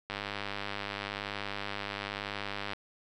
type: click train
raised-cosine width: 0.3 ms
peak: -19 dBFS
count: 267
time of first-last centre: 0.1-2.734 s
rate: 101 Hz
effects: none